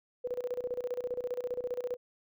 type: tone with tremolo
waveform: sine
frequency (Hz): 493.9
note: B4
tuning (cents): 0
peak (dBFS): -30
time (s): 0.24-1.97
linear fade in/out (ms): 10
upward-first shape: square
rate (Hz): 15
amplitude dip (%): 80
effects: none